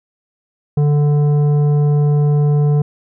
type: tone with tanh clipping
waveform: sine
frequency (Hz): 146.83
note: D3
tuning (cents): 0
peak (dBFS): -12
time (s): 0.77-2.82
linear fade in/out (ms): 5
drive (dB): 10
effects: none